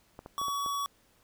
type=clicks; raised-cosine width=1 ms; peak=-29 dBFS; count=5; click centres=0.191 / 0.261 / 0.415 / 0.483 / 0.662 s
type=tone; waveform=square; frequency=1129 Hz; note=C#6; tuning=31 cents sharp; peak=-31 dBFS; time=0.38-0.86 s; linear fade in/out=0 ms
effects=pink hiss -66 dBFS RMS until 1.23 s